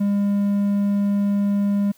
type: tone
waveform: triangle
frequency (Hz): 201.9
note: G#3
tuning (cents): -49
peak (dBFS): -15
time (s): 0-1.92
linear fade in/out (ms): 10
effects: white hiss -56 dBFS RMS until 1.97 s